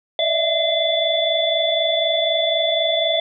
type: tone cluster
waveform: sine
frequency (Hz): 594 / 654 / 678 / 2057 / 3467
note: D5 / E5 / E5 / C7 / A7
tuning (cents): +20 / -14 / +49 / -30 / -26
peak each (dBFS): -25 / -20 / -28 / -29 / -20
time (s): 0.19-3.2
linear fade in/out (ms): 2
effects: none

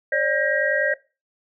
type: tone cluster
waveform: sine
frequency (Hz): 545 / 595 / 1602 / 1894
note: C#5 / D5 / G6 / A#6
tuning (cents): -29 / +22 / +37 / +27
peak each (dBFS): -24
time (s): 0.12-0.94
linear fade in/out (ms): 5
effects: noise-tail reverb RT60 0.3 s tail -20 dB re dry

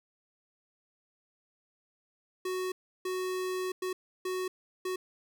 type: tone bursts at uneven times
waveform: square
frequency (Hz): 370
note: F#4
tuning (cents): 0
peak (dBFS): -32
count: 5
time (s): 2.45-2.72 / 3.05-3.72 / 3.82-3.93 / 4.25-4.48 / 4.85-4.96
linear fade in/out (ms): 5
effects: none

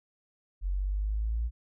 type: exponential sweep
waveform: sine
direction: up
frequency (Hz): 45.17 to 58.5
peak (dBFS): -27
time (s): 0.61-1.51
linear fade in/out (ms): 50
effects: none

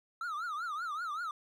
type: tone with vibrato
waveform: triangle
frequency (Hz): 1298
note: E6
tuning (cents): -27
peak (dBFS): -33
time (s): 0.21-1.31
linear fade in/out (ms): 2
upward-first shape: triangle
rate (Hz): 5.2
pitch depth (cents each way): 210
effects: none

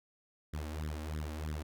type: tone with flanger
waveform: sawtooth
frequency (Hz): 76.7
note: D#2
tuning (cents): -24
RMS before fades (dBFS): -39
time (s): 0.53-1.63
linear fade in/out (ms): 10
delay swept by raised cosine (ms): 0.55 to 3.75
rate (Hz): 3.1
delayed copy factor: +0.9
effects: none

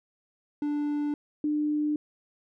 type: tone pair in turn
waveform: triangle / sine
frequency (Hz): 293.7 / 299.2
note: D4 / D4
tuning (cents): 0 / +32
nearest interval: unison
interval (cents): 32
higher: second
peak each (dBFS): -24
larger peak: neither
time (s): 0.62-1.14 / 1.44-1.96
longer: neither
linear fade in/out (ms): 2
effects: none

